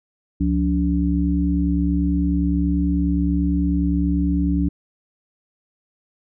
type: tone cluster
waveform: sine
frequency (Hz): 70 / 177.9 / 287.2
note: C#2 / F3 / D4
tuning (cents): +18 / +32 / -39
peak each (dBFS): -21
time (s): 0.4-4.69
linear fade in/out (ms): 10
effects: none